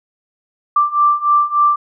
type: beating tone pair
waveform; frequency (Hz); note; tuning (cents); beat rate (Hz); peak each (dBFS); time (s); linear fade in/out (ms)
sine; 1174.7 / 1178.1; D6 / D6; 0 / +5; 3.4; -15 / -13; 0.76-1.76; 5
effects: none